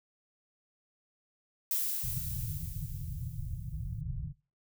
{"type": "noise with exponential decay", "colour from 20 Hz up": "violet", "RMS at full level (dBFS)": -30, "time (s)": [1.71, 4.01], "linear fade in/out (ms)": 1, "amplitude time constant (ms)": 500}
{"type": "low-pass noise", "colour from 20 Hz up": "white", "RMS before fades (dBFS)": -38, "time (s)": [2.03, 4.33], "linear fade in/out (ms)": 10, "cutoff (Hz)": 160, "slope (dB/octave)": 96}
{"effects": ["noise-tail reverb RT60 0.3 s tail -19 dB re dry"]}